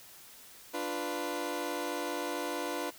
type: chord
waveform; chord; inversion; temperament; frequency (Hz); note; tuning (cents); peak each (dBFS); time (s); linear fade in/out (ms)
20% pulse; B diminished; first; equal; 293.7 / 349.2 / 493.9; D4 / F4 / B4; 0 / 0 / 0; -33; 0.73-2.91; 20
effects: white hiss -53 dBFS RMS until 2.98 s